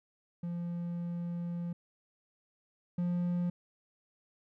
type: tone pair in turn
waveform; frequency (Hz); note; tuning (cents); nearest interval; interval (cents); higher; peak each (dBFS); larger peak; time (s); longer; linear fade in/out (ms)
triangle; 172.6 / 175.82; F3 / F3; -20 / +12; unison; 32; second; -32 / -27; second; 0.43-1.73 / 2.98-3.5; first; 5
effects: none